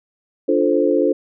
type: chord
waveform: sine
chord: D minor seventh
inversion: none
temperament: equal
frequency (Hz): 293.7 / 349.2 / 440 / 523.3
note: D4 / F4 / A4 / C5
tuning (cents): 0 / 0 / 0 / 0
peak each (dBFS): -19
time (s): 0.48-1.13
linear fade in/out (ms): 10
effects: none